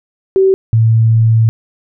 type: tone pair in turn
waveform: sine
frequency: 383.2 / 112.72 Hz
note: G4 / A2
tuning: -39 / +42 cents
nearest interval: octave + major sixth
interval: 2119 cents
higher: first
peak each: -6 dBFS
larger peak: neither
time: 0.36-0.54 / 0.73-1.49 s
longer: second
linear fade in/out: 0 ms
effects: none